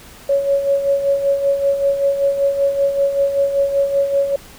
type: tone with tremolo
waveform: sine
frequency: 557 Hz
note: C#5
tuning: 8 cents sharp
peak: -11 dBFS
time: 0.29-4.36 s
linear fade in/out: 5 ms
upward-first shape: sine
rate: 5.2 Hz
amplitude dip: 60%
effects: pink hiss -41 dBFS RMS until 4.58 s